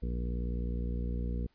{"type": "harmonic tone", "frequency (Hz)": 59.7, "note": "A#1", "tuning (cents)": 42, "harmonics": [1, 2, 3, 4, 5, 6, 7, 8], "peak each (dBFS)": [-32, -42, -40, -43, -50, -52, -50, -48], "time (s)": [0.02, 1.47], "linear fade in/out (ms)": 10, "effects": ["pink hiss -72 dBFS RMS until 1.54 s", "resampled to 11025 Hz"]}